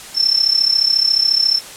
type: tone with amplitude modulation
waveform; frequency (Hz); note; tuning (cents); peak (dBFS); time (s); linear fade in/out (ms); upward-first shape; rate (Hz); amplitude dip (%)
sine; 5350; E8; +25; -8; 0.14-1.61; 50; sine; 34.2; 80
effects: white hiss -34 dBFS RMS until 1.76 s + low-pass 10000 Hz 12 dB/octave